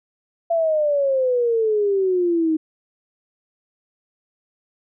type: exponential sweep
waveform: sine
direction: down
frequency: 680 to 311.1 Hz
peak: -16 dBFS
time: 0.5-2.57 s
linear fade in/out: 10 ms
effects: none